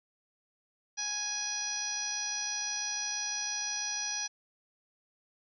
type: harmonic tone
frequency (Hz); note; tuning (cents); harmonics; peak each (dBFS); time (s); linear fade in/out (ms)
831; G#5; +1; 1 / 2 / 3 / 4 / 5 / 6 / 7; -45 / -43 / -44 / -46 / -44 / -41 / -34; 0.97-4.28; 20
effects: none